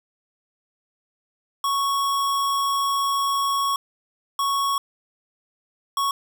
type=tone bursts at uneven times; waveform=square; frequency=1108.7 Hz; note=C#6; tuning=in tune; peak=-21 dBFS; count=3; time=1.64-3.76 / 4.39-4.78 / 5.97-6.11 s; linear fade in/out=2 ms; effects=none